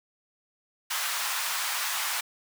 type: high-pass noise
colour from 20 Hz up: pink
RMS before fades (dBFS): -30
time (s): 0.9-2.21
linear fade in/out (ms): 10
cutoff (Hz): 940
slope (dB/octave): 24
effects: none